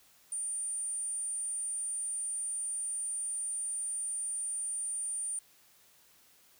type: tone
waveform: sine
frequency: 9060 Hz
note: C#9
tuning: 37 cents sharp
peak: -33 dBFS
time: 0.32-5.39 s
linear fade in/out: 2 ms
effects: white hiss -63 dBFS RMS until 6.59 s